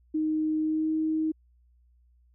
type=tone with pitch glide; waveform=sine; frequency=311.1 to 314.9 Hz; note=D#4 to D#4; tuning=0 to +21 cents; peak=-24 dBFS; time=0.14-1.32 s; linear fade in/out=10 ms; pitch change=+21 cents; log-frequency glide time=0.6-0.91 s; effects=added 60 Hz sine -59 dBFS peak until 2.34 s